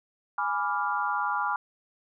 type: chord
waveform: sine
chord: G# diminished seventh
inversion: none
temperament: equal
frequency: 830.6 / 987.8 / 1174.7 / 1396.9 Hz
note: G#5 / B5 / D6 / F6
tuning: 0 / 0 / 0 / 0 cents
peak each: -31 dBFS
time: 0.38-1.56 s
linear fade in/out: 2 ms
effects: none

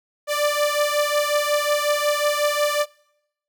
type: beating tone pair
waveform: sawtooth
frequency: 587.3 / 592.8 Hz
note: D5 / D5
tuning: 0 / +16 cents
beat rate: 5.5 Hz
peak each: -17 / -19 dBFS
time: 0.27-2.86 s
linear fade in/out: 50 ms
effects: noise-tail reverb RT60 0.8 s tail -25 dB re dry

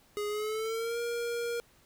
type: tone with pitch glide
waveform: square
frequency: 415.3 to 471.6 Hz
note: G#4 to A#4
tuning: 0 to +20 cents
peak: -32 dBFS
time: 0.17-1.6 s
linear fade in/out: 0 ms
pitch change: +220 cents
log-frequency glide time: 0.28-0.99 s
effects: pink hiss -63 dBFS RMS until 1.85 s

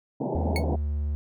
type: band-pass noise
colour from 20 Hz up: pink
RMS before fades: -29 dBFS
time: 0.2-0.76 s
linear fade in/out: 10 ms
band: 130 to 910 Hz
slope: 96 dB/octave
type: tone with pitch glide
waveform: triangle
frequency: 80.1 to 73.45 Hz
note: E2 to D2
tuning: -49 to +1 cents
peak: -23 dBFS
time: 0.35-1.15 s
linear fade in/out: 0 ms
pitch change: -150 cents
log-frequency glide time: 0.49-0.86 s
type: tone with exponential decay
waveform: 30% pulse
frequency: 2204 Hz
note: C#7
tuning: 11 cents flat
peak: -21 dBFS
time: 0.56-0.64 s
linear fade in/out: 1 ms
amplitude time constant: 17 ms
effects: none

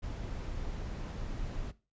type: noise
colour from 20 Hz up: brown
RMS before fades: -38 dBFS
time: 0.02-1.72 s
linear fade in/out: 20 ms
effects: noise-tail reverb RT60 0.3 s tail -18 dB re dry + resampled to 16000 Hz

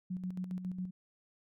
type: tone with tremolo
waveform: sine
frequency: 183.2 Hz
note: F#3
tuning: 17 cents flat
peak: -34 dBFS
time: 0.1-0.91 s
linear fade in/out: 10 ms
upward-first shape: square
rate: 7.3 Hz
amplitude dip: 55%
effects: none

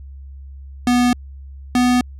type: tone pair in turn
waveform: square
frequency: 245.3 / 247.6 Hz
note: B3 / B3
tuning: -12 / +5 cents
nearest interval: unison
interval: 17 cents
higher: second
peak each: -13 dBFS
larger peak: neither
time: 0.87-1.13 / 1.75-2.01 s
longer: neither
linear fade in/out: 2 ms
effects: added 68 Hz sine -33 dBFS peak until 2.19 s + low-pass 10000 Hz 12 dB/octave

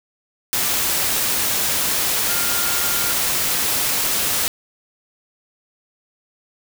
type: tone in noise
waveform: sine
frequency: 1405 Hz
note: F6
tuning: 10 cents sharp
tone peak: -29 dBFS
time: 2.29-3.12 s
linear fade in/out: 0 ms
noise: white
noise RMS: -20 dBFS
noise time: 0.53-4.48 s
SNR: -12 dB
effects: none

